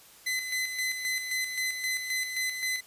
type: tone with tremolo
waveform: sawtooth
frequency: 2026 Hz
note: B6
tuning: 44 cents sharp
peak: -24 dBFS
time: 0.26-2.81 s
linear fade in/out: 10 ms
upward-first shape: square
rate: 3.8 Hz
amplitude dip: 50%
effects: white hiss -54 dBFS RMS until 2.86 s + resampled to 32000 Hz